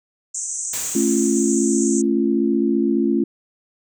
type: band-pass noise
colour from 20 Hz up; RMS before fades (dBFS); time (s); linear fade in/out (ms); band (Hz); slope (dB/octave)
white; -27; 0.34-2.02; 10; 6100 to 8300; 96
type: noise with exponential decay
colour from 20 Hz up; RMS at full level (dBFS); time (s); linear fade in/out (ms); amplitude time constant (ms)
white; -28; 0.73-2.07; 5; 290
type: chord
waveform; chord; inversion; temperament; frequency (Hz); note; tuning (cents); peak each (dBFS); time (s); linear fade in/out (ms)
sine; A augmented; none; just; 220 / 275 / 343.8; A3 / C#4 / E#4; 0 / -14 / -27; -20; 0.95-3.24; 5
effects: none